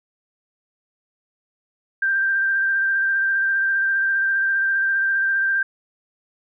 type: tone with vibrato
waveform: sine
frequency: 1578 Hz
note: G6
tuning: 11 cents sharp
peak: -17 dBFS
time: 2.02-5.63 s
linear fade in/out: 5 ms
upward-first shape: square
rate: 15 Hz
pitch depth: 15 cents each way
effects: none